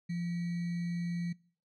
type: tone with sample-and-hold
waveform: sine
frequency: 172.7 Hz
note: F3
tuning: 19 cents flat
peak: -32 dBFS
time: 0.09-1.33 s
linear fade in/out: 10 ms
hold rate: 2100 Hz
effects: noise-tail reverb RT60 0.5 s tail -24 dB re dry + low-pass 5000 Hz 12 dB/octave